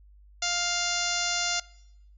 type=harmonic tone; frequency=700 Hz; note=F5; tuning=4 cents sharp; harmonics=1 / 2 / 3 / 4 / 5 / 6 / 7 / 8 / 9 / 10; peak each=-35 / -35 / -35 / -35 / -35 / -35 / -35 / -35 / -35 / -35 dBFS; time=0.42-1.6 s; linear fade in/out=5 ms; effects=noise-tail reverb RT60 0.8 s tail -22 dB re dry + added 50 Hz sine -51 dBFS peak until 2.17 s